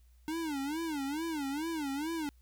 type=tone with vibrato; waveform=square; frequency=301.1 Hz; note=D4; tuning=43 cents sharp; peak=-34 dBFS; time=0.28-2.29 s; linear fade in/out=0 ms; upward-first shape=sine; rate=2.3 Hz; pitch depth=180 cents each way; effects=added 60 Hz sine -58 dBFS peak until 2.41 s + white hiss -74 dBFS RMS until 2.41 s